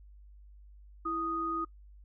sine tone pair together, 330.2 / 1242.7 Hz, E4 / D#6, +3 / -3 cents, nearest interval octave + major seventh, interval 2294 cents, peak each -36 / -32 dBFS, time 1.05-1.65 s, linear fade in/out 10 ms, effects noise-tail reverb RT60 0.1 s tail -21 dB re dry + added 50 Hz sine -51 dBFS peak until 2.04 s

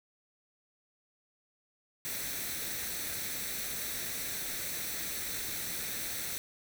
white noise with comb filter, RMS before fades -37 dBFS, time 2.05-6.38 s, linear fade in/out 0 ms, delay 0.5 ms, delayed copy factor +0.55, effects none

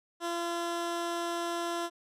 15% pulse tone, 341.7 Hz, F4, 38 cents flat, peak -25 dBFS, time 0.2-1.9 s, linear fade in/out 50 ms, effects low-pass 11000 Hz 12 dB/octave

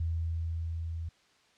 sine tone with level ramp, 82.41 Hz, E2, in tune, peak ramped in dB -28 to -34 dBFS, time 0-1.09 s, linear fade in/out 5 ms, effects white hiss -65 dBFS RMS until 1.57 s + low-pass 5000 Hz 12 dB/octave

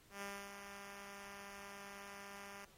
5% pulse tone with ADSR envelope, 199.7 Hz, G3, 32 cents sharp, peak -32 dBFS, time 0.1-2.65 s, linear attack 120 ms, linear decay 290 ms, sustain -8 dB, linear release 3 ms, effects pink hiss -67 dBFS RMS until 2.77 s + AAC 48 kbps

